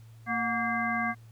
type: harmonic tone with a mistuned harmonic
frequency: 230 Hz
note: A#3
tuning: 23 cents flat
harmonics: 1 / 3 / 5 / 7 / 9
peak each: -33 / -33 / -33 / -33 / -33 dBFS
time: 0.26-1.15 s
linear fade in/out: 50 ms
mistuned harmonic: 3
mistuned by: +84 cents
effects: added 113 Hz sine -48 dBFS peak until 1.31 s + pink hiss -64 dBFS RMS until 1.31 s